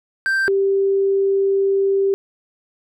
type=tone pair in turn; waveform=triangle / sine; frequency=1568 / 392 Hz; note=G6 / G4; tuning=0 / 0 cents; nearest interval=2 octaves; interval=2400 cents; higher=first; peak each=-14 dBFS; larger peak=neither; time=0.26-0.48 / 0.48-2.14 s; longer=second; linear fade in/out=0 ms; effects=none